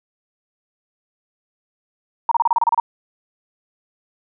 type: tone bursts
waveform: sine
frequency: 933 Hz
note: A#5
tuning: 1 cent sharp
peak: -12 dBFS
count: 10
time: 2.29-2.8 s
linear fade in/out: 2 ms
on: 24 ms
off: 30 ms
effects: none

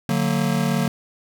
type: chord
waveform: square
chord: D augmented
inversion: none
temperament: just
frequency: 146.83 / 183.54 / 229.4 Hz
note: D3 / F#3 / A#3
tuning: 0 / -14 / -28 cents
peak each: -24 dBFS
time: 0.09-0.88 s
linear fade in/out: 2 ms
effects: none

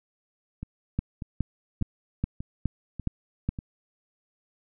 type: two click trains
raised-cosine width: 5 ms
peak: -22 / -13 dBFS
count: 6 / 7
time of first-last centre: 0.63-3.589 / 0.99-3.49 s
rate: 1.69 / 2.4 Hz
effects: none

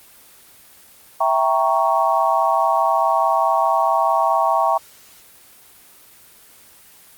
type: chord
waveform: sine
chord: E diminished seventh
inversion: none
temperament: equal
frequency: 659.3 / 784 / 932.3 / 1108.7 Hz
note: E5 / G5 / Bb5 / Db6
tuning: 0 / 0 / 0 / 0 cents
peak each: -20 dBFS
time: 1.2-4.78 s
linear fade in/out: 10 ms
effects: white hiss -47 dBFS RMS until 7.17 s + Opus 24 kbps

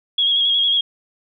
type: tone with vibrato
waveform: sine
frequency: 3300 Hz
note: G#7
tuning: 12 cents flat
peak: -14 dBFS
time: 0.18-0.81 s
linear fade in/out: 5 ms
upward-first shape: square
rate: 11 Hz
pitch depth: 26 cents each way
effects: none

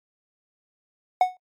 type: tone with exponential decay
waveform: triangle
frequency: 736 Hz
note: F#5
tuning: 9 cents flat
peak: -9 dBFS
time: 1.21-1.37 s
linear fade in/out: 2 ms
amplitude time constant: 33 ms
effects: noise-tail reverb RT60 0.1 s tail -21 dB re dry + MP3 96 kbps

